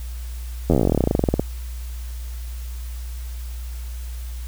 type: slowing click train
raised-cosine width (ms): 2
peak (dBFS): -4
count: 26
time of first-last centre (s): 0.7-1.396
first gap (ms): 11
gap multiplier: 1.07
effects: added 60 Hz sine -28 dBFS peak until 4.47 s + white hiss -45 dBFS RMS until 4.47 s